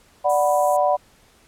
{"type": "chord", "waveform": "sine", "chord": "B minor", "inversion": "first", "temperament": "equal", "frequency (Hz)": [587.3, 740, 987.8], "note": ["D5", "F#5", "B5"], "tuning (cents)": [0, 0, 0], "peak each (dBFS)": [-19, -19, -23], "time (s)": [0.24, 0.97], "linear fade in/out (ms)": 20}
{"type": "high-pass noise", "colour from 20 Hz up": "pink", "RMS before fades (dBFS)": -35, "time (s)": [0.29, 0.77], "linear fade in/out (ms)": 10, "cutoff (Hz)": 6500, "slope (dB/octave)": 96}
{"effects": ["pink hiss -55 dBFS RMS until 1.47 s", "low-pass 12000 Hz 12 dB/octave"]}